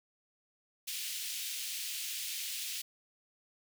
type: high-pass noise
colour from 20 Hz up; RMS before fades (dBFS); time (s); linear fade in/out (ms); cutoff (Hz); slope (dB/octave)
pink; -39; 0.87-2.82; 10; 2600; 24
effects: none